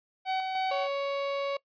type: tone with tremolo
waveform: 45% pulse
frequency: 757 Hz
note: F#5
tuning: 39 cents sharp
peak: -27 dBFS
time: 0.25-0.88 s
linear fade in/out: 50 ms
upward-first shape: square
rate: 3.3 Hz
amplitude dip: 35%
type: tone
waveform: 35% pulse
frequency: 558 Hz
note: C#5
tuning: 11 cents sharp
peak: -27 dBFS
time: 0.71-1.57 s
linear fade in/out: 5 ms
effects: noise-tail reverb RT60 0.1 s tail -21 dB re dry + resampled to 11025 Hz